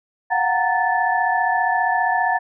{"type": "tone cluster", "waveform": "sine", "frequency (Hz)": [721, 756, 925, 1749], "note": ["F#5", "F#5", "A#5", "A6"], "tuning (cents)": [-45, 37, -14, -11], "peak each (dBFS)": -22, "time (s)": [0.3, 2.39], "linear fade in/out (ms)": 20, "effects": []}